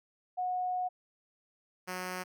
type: tone pair in turn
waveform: sine / 5% pulse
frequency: 730 / 183.08 Hz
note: F#5 / F#3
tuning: -24 / -18 cents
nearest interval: 2 octaves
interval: 2394 cents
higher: first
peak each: -30 / -25 dBFS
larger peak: second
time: 0.37-0.89 / 1.87-2.24 s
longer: first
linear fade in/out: 20 ms
effects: none